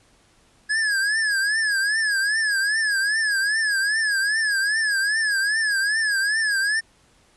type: tone with vibrato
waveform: square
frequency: 1677 Hz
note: G#6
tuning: 16 cents sharp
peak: -20 dBFS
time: 0.69-6.81 s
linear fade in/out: 20 ms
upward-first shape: triangle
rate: 2.5 Hz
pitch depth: 140 cents each way
effects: pink hiss -58 dBFS RMS until 7.36 s + resampled to 24000 Hz